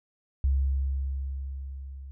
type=tone with level ramp; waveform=sine; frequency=67.7 Hz; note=C#2; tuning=40 cents flat; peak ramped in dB=-20 to -39 dBFS; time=0.44-2.11 s; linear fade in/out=0 ms; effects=none